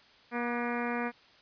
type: harmonic tone with a mistuned harmonic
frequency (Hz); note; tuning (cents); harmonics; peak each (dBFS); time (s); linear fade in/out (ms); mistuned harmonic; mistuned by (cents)
239.4; A#3; +46; 1 / 2 / 3 / 4 / 5 / 6 / 7 / 8 / 9 / 10; -34 / -37 / -39 / -40 / -41 / -42 / -42 / -43 / -44 / -44; 0.31-1.12; 50; 6; +45
effects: white hiss -59 dBFS RMS until 1.41 s + resampled to 11025 Hz